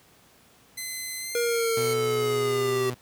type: tone with pitch glide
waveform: 10% pulse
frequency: 2045 to 2179 Hz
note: C7 to C#7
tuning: -40 to -30 cents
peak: -23 dBFS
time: 0.77-1.94 s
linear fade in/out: 10 ms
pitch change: +110 cents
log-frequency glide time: 1.18-1.61 s
type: linear sweep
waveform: square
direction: down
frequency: 476.8 to 385.1 Hz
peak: -24 dBFS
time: 1.35-2.9 s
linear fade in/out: 2 ms
type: tone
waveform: sawtooth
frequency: 123.47 Hz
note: B2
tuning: in tune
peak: -27 dBFS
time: 1.77-2.94 s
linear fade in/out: 0 ms
effects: pink hiss -57 dBFS RMS until 3.01 s + high-pass 80 Hz 12 dB/octave